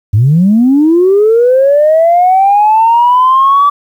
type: linear sweep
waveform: sine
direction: up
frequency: 95.4 to 1159 Hz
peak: -3 dBFS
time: 0.13-3.7 s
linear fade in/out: 10 ms
effects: tanh soft clip ceiling 0 dBFS + 7-bit